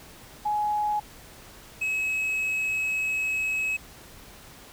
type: tone pair in turn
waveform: sine / triangle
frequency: 839 / 2566 Hz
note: G#5 / E7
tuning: +17 / -47 cents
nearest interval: octave + perfect fifth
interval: 1936 cents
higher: second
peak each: -23 dBFS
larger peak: neither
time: 0.45-1 / 1.81-3.77 s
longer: second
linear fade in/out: 10 ms
effects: pink hiss -48 dBFS RMS until 4.72 s